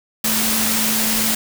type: tone in noise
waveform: sine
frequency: 220 Hz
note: A3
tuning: in tune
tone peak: -24 dBFS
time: 0.24-1.35 s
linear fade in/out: 5 ms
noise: white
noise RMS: -19 dBFS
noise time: 0.24-1.35 s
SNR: -8 dB
effects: none